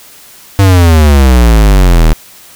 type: exponential sweep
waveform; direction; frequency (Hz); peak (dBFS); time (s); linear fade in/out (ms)
square; down; 100 to 38.24; -3; 0.59-2.13; 0
effects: white hiss -36 dBFS RMS until 2.55 s